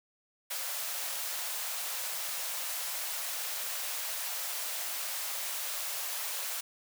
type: high-pass noise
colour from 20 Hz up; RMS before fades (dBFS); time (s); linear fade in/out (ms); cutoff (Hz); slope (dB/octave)
white; -36; 0.5-6.61; 10; 510; 48
effects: none